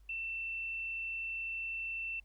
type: tone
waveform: sine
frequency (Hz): 2682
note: E7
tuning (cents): +29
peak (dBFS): -36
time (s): 0.09-2.2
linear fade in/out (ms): 5
effects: added 50 Hz sine -57 dBFS peak until 2.24 s + pink hiss -75 dBFS RMS until 2.24 s